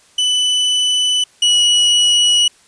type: tone pair in turn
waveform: 40% pulse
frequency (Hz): 2991 / 2926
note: F#7 / F#7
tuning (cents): +18 / -20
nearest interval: unison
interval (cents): 38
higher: first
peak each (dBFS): -12 / -9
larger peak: second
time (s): 0.18-1.24 / 1.42-2.48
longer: neither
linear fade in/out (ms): 5
effects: white hiss -50 dBFS RMS until 2.67 s + resampled to 22050 Hz